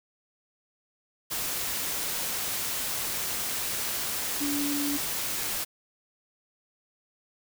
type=tone in noise; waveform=sine; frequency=287.6 Hz; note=D4; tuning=36 cents flat; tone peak=-28 dBFS; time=4.4-4.98 s; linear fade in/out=20 ms; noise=white; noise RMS=-31 dBFS; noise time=1.3-5.65 s; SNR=0 dB; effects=none